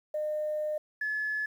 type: tone pair in turn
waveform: sine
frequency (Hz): 608 / 1715.4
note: D#5 / A6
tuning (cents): -40 / -44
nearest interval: octave + tritone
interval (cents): 1796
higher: second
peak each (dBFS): -28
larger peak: neither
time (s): 0.14-0.78 / 1.01-1.46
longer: first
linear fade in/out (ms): 5
effects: tanh soft clip ceiling -24 dBFS + 10-bit